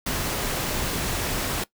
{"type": "noise", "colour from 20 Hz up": "pink", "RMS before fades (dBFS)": -27, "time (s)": [0.06, 1.64], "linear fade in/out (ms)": 5, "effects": ["noise-tail reverb RT60 0.1 s tail -19 dB re dry"]}